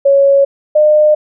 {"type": "tone pair in turn", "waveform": "sine", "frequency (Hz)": [555, 606.4], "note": ["C#5", "D#5"], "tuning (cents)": [2, -45], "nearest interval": "major second", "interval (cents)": 153, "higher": "second", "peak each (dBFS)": -5, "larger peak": "neither", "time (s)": [[0.05, 0.45], [0.75, 1.15]], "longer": "neither", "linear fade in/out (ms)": 10, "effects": []}